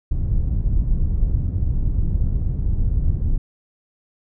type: low-pass noise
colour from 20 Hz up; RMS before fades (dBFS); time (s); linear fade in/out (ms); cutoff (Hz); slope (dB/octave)
pink; -19; 0.11-3.38; 10; 100; 12
effects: none